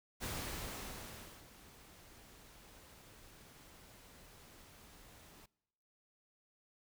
pink noise with ADSR envelope, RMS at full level -41 dBFS, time 0.2-5.46 s, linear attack 36 ms, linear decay 1200 ms, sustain -18 dB, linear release 6 ms, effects noise-tail reverb RT60 1.0 s tail -25 dB re dry

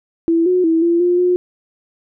sine tone with pitch steps, 332 / 363.8 / 326.2 / 340.4 / 353.5 / 359 Hz, E4 / F#4 / E4 / F4 / F4 / F4, +12 / -29 / -18 / -44 / +21 / +48 cents, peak -11 dBFS, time 0.28-1.36 s, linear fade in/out 0 ms, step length 180 ms, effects none

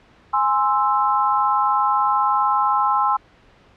sine chord, Ab augmented, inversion none, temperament equal, 830.6 / 1046.5 / 1318.5 Hz, Ab5 / C6 / E6, 0 / 0 / 0 cents, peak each -20 / -19 / -21 dBFS, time 0.33-3.17 s, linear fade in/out 10 ms, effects pink hiss -52 dBFS RMS until 3.76 s + low-pass 3000 Hz 12 dB/octave

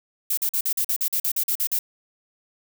violet noise bursts, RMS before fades -23 dBFS, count 13, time 0.3-1.79 s, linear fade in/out 5 ms, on 74 ms, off 44 ms, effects none

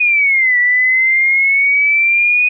sine exponential two-way sweep, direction down then up, 2489 to 1950 to 2489 Hz, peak -9 dBFS, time 0-2.49 s, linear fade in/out 10 ms, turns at 0.58 s, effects none

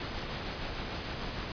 pink noise with tremolo, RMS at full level -36 dBFS, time 0-1.52 s, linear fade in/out 2 ms, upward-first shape sine, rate 6.6 Hz, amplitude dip 25%, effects resampled to 11025 Hz

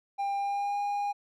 triangle tone with pitch glide, 798 to 814.3 Hz, G5 to G#5, +31 to -34 cents, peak -26 dBFS, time 0.18-1.13 s, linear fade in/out 20 ms, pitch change +35 cents, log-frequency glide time 0.37-0.79 s, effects none

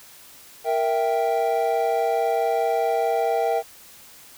triangle chord, E diminished, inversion second, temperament equal, 466.2 / 659.3 / 784 Hz, Bb4 / E5 / G5, 0 / 0 / 0 cents, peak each -22 dBFS, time 0.64-3.63 s, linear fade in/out 50 ms, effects white hiss -47 dBFS RMS until 4.37 s

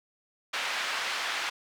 pink band-pass noise, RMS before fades -32 dBFS, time 0.53-1.5 s, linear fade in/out 10 ms, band 1200 to 3900 Hz, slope 12 dB/octave, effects none

